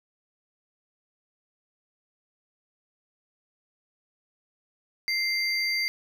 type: tone pair together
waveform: triangle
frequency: 2093 / 4699 Hz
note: C7 / D8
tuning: 0 / 0 cents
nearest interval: octave + major second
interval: 1400 cents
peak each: -25 / -27 dBFS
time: 5.08-5.88 s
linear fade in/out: 0 ms
effects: none